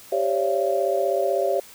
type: tone cluster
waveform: sine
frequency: 392 / 539 / 575 / 679 Hz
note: G4 / C#5 / D5 / F5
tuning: 0 / -49 / -37 / -49 cents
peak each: -25 dBFS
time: 0.12-1.6 s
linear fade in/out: 5 ms
effects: white hiss -46 dBFS RMS until 1.74 s